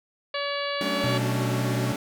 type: harmonic tone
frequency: 569 Hz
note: C#5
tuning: 45 cents sharp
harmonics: 1 / 2 / 3 / 4 / 5 / 6 / 7 / 8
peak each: -30 / -33 / -35 / -36 / -37 / -38 / -38 / -39 dBFS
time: 0.34-1.18 s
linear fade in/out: 5 ms
type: chord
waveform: sawtooth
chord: D major seventh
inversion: first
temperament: equal with one note detuned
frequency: 188.88 / 220 / 277.2 / 293.7 Hz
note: F#3 / A3 / C#4 / D4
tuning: +36 / 0 / 0 / 0 cents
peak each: -29 dBFS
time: 0.81-1.96 s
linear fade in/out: 2 ms
type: tone with vibrato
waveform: square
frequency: 123.47 Hz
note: B2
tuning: in tune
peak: -26 dBFS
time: 1.04-1.92 s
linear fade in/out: 0 ms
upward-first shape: triangle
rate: 3.9 Hz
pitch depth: 19 cents each way
effects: none